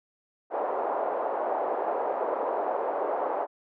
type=band-pass noise; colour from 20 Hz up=white; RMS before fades=-29 dBFS; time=0.5-3.47 s; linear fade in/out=50 ms; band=430 to 850 Hz; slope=24 dB/octave; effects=none